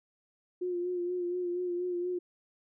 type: tone with vibrato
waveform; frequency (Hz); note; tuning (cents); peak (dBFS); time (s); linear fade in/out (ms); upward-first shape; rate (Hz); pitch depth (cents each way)
sine; 355.7; F4; +32; -30; 0.61-2.19; 10; sine; 4.2; 33
effects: none